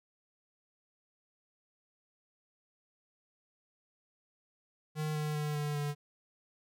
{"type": "tone with pitch steps", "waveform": "square", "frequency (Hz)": [153.6, 151.66, 149.75, 147.85, 145.99], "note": ["D#3", "D#3", "D3", "D3", "D3"], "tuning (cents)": [-22, -44, 34, 12, -10], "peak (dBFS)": -33, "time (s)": [4.95, 5.95], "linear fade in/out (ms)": 50, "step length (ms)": 200, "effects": []}